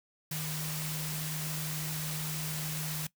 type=tone in noise; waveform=sine; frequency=154.5 Hz; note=D#3; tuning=12 cents flat; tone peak=-36 dBFS; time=0.31-3.07 s; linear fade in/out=5 ms; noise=white; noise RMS=-38 dBFS; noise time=0.31-3.07 s; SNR=-1 dB; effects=noise-tail reverb RT60 0.1 s tail -19 dB re dry